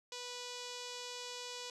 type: tone with notch filter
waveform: 5% pulse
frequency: 491.2 Hz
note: B4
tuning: 9 cents flat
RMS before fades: -45 dBFS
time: 0.12-1.7 s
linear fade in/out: 2 ms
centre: 1700 Hz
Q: 1.4
effects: resampled to 24000 Hz + 12-bit